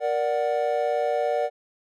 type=chord; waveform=triangle; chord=Bb augmented; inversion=none; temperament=equal with one note detuned; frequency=469.9 / 587.3 / 740 Hz; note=Bb4 / D5 / F#5; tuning=+14 / 0 / 0 cents; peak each=-25 / -23 / -25 dBFS; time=0-1.5 s; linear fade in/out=50 ms; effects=none